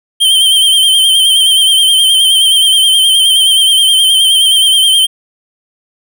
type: tone with vibrato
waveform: square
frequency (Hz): 3136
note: G7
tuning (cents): 0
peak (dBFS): -6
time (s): 0.2-5.07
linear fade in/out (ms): 20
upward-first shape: sine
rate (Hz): 9.5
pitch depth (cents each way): 46
effects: none